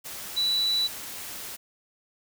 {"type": "tone in noise", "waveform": "sine", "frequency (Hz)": 3951, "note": "B7", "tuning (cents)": 0, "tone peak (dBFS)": -22, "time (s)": [0.36, 0.88], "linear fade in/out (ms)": 20, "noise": "white", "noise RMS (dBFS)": -38, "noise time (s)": [0.04, 1.57], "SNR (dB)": 13, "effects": []}